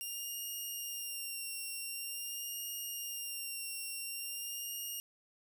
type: tone with vibrato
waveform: 5% pulse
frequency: 2794 Hz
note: F7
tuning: in tune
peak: -31 dBFS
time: 0.01-5 s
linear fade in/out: 0 ms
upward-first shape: sine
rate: 0.46 Hz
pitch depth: 30 cents each way
effects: 11-bit